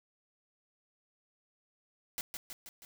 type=noise with echo; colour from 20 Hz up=white; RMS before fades=-37 dBFS; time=2.18-2.21 s; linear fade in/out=0 ms; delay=160 ms; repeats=4; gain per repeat=-4 dB; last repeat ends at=2.85 s; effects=none